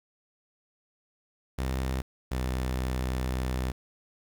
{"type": "tone pair in turn", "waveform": "sawtooth", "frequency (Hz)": [65.1, 63.65], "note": ["C2", "C2"], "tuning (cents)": [-8, -47], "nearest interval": "unison", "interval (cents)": 39, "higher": "first", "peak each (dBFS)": -24, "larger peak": "neither", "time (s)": [[1.58, 2.02], [2.31, 3.72]], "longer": "second", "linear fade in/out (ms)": 10, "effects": ["9-bit"]}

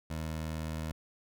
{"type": "tone", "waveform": "20% pulse", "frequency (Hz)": 79.2, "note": "D#2", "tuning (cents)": 31, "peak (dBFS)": -30, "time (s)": [0.1, 0.92], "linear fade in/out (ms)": 5, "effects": []}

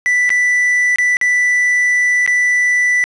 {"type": "tone with dropouts", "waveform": "triangle", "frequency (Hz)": 1977, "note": "B6", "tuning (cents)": 1, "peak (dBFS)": -9, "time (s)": [0.06, 3.04], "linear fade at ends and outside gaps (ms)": 0, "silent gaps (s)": [[0.293, 0.303], [0.959, 0.985], [1.169, 1.213], [2.263, 2.276]], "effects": ["resampled to 24000 Hz", "7-bit"]}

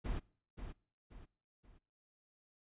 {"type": "noise with echo", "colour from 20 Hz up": "brown", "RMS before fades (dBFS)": -38, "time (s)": [0.04, 0.2], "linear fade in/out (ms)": 20, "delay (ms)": 530, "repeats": 3, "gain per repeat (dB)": -8, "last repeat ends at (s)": 1.79, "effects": ["noise-tail reverb RT60 0.5 s tail -24 dB re dry", "resampled to 8000 Hz"]}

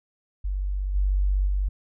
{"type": "tone with level steps", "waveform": "sine", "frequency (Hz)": 48.14, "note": "G1", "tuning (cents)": -31, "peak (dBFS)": [-24, -19, -21], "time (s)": [0.44, 1.69], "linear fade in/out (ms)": 10, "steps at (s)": [0.94, 1.46], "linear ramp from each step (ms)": 20, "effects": []}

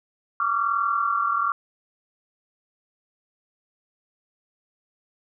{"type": "tone cluster", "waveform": "sine", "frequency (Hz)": [1135, 1176, 1373], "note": ["C#6", "D6", "F6"], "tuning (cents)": [41, 2, -30], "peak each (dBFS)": -25, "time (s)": [0.4, 1.52], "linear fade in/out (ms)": 2, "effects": []}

